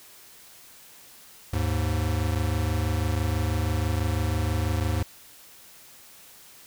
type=tone pair together; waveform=square; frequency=77.72 / 103.83 Hz; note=D#2 / G#2; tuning=-1 / 0 cents; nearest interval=perfect fourth; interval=501 cents; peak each=-27 dBFS; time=1.53-5.03 s; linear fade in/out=5 ms; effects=white hiss -50 dBFS RMS until 6.66 s